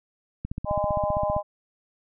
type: click train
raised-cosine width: 5 ms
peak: -18 dBFS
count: 15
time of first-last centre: 0.45-1.365 s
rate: 15.3 Hz
type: harmonic tone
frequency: 204.5 Hz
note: G#3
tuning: 26 cents flat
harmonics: 3 / 4 / 5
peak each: -25 / -29 / -31 dBFS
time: 0.65-1.43 s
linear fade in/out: 50 ms
effects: none

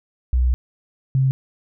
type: tone pair in turn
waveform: sine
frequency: 62.4 / 132.91 Hz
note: B1 / C3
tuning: +19 / +28 cents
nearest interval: octave + minor second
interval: 1309 cents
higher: second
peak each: -14 dBFS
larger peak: neither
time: 0.33-0.54 / 1.15-1.31 s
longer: first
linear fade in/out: 0 ms
effects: none

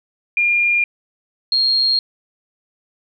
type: tone pair in turn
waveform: sine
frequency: 2409 / 4244 Hz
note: D7 / C8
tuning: +43 / +24 cents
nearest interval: minor seventh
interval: 981 cents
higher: second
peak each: -13 dBFS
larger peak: neither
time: 0.37-0.84 / 1.52-1.99 s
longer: neither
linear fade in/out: 2 ms
effects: none

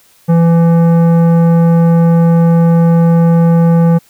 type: tone with tanh clipping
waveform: triangle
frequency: 167.6 Hz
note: E3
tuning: 29 cents sharp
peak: -7 dBFS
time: 0.28-3.99 s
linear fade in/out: 20 ms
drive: 17 dB
effects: white hiss -48 dBFS RMS until 4.09 s

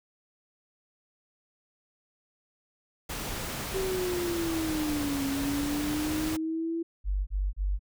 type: noise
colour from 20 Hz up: pink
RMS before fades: -35 dBFS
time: 3.09-6.37 s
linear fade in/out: 10 ms
type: linear two-way sweep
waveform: sine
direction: down then up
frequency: 386.1 to 273.2 to 334.8 Hz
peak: -28 dBFS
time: 3.74-6.83 s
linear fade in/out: 10 ms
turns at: 5.25 s
type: tone bursts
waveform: sine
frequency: 48.41 Hz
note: G1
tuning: 21 cents flat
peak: -25 dBFS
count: 3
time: 7.04-7.794 s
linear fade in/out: 50 ms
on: 230 ms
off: 32 ms
effects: none

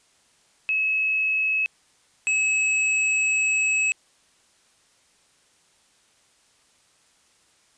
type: tone pair in turn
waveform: sine / square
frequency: 2578 / 2578 Hz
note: E7 / E7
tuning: -39 / -39 cents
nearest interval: unison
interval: 0 cents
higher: neither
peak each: -20 dBFS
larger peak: neither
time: 0.69-1.66 / 2.27-3.92 s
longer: second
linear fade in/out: 0 ms
effects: white hiss -61 dBFS RMS until 7.77 s + resampled to 22050 Hz

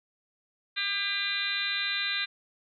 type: harmonic tone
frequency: 400.3 Hz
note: G4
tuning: 36 cents sharp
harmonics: 3 / 4 / 5 / 6 / 7 / 8 / 9 / 10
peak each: -44 / -34 / -36 / -35 / -40 / -44 / -34 / -33 dBFS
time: 0.76-2.26 s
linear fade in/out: 20 ms
effects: none

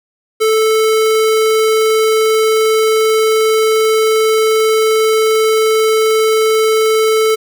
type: tone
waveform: square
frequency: 438.7 Hz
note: A4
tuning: 5 cents flat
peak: -10 dBFS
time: 0.4-7.36 s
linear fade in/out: 20 ms
effects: none

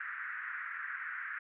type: band-pass noise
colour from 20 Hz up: pink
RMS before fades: -41 dBFS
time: 0-1.39 s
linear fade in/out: 5 ms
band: 1400 to 1900 Hz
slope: 48 dB/octave
effects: none

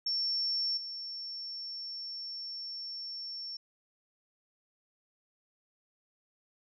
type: tone with level steps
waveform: sine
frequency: 5440 Hz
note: F8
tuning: 46 cents flat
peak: -29 / -38 dBFS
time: 0.06-3.57 s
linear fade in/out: 5 ms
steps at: 0.77 s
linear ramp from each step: 5 ms
effects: none

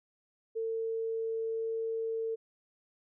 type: tone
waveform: sine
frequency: 450.1 Hz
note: A4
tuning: 39 cents sharp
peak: -31 dBFS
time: 0.55-2.36 s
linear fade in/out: 20 ms
effects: none

